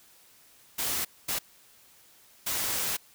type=noise bursts at uneven times; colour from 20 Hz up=white; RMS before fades=-30 dBFS; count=3; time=0.78-1.05 / 1.28-1.39 / 2.46-2.97 s; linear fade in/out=10 ms; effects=white hiss -58 dBFS RMS until 3.14 s